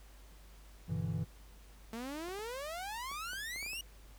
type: chord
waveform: triangle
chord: E minor seventh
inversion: first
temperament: equal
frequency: 98 / 123.47 / 146.83 / 164.81 Hz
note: G2 / B2 / D3 / E3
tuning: 0 / 0 / 0 / 0 cents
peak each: -37 / -39 / -39 / -35 dBFS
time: 0.88-1.25 s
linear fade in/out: 20 ms
type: exponential sweep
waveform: sawtooth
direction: up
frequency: 220 to 2924 Hz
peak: -36 dBFS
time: 1.93-3.81 s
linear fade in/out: 2 ms
type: clicks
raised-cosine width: 1 ms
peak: -38 dBFS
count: 8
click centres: 2.286 / 2.391 / 3.115 / 3.333 / 3.561 / 3.628 / 3.663 / 3.733 s
effects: added 50 Hz sine -54 dBFS peak until 4.18 s + pink hiss -62 dBFS RMS until 4.18 s